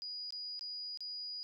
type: tone with dropouts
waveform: sine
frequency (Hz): 4904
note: D#8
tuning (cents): -26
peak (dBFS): -40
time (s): 0.02-1.43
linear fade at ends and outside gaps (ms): 0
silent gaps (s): 0.306-0.324 / 0.593-0.61 / 0.974-1.006
effects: 13-bit